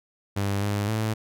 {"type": "tone with pitch steps", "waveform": "sawtooth", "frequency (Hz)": [99.9, 102.4, 109.4], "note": ["G2", "G#2", "A2"], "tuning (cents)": [33, -24, -9], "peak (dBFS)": -20, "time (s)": [0.36, 1.14], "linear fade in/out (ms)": 10, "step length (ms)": 260, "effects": []}